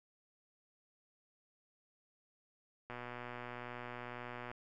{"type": "click train", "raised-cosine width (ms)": 0.5, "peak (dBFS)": -30, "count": 198, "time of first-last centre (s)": [2.9, 4.515], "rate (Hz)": 122, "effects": []}